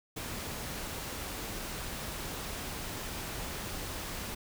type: noise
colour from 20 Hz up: pink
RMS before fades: -39 dBFS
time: 0.16-4.35 s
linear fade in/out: 10 ms
effects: none